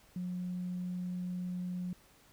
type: tone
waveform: sine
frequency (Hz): 180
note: F#3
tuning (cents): -47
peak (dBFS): -34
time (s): 0.16-1.93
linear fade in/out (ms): 2
effects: tanh soft clip ceiling -30 dBFS + pink hiss -63 dBFS RMS until 2.32 s